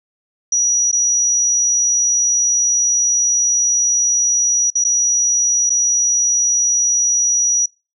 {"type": "tone with dropouts", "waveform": "sine", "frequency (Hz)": 5820, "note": "F#8", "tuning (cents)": -29, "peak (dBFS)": -12, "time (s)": [0.52, 7.66], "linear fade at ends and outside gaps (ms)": 5, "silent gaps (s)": [[0.915, 0.927], [4.703, 4.753], [4.841, 4.848], [5.696, 5.702]], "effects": ["noise-tail reverb RT60 0.3 s tail -26 dB re dry"]}